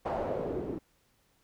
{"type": "noise with low-pass filter sweep", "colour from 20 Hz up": "white", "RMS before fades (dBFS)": -34, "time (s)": [0.05, 0.79], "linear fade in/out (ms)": 10, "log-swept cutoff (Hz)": [780, 320], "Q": 2.8, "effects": ["pink hiss -70 dBFS RMS until 1.43 s"]}